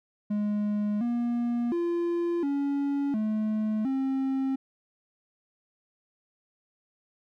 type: tone with pitch steps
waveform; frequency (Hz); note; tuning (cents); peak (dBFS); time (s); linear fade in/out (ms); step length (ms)
triangle; 208.2 / 238.4 / 343.6 / 281.6 / 215.5 / 267.1; G#3 / A#3 / F4 / C#4 / A3 / C4; +5 / +39 / -28 / +27 / -36 / +36; -23; 0.3-4.56; 10; 710
effects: none